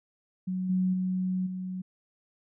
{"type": "tone with level steps", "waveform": "sine", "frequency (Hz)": 185, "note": "F#3", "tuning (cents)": 0, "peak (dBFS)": [-28, -23, -26, -32], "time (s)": [0.47, 1.82], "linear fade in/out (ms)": 10, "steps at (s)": [0.69, 0.93, 1.46], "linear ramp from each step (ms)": 10, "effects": []}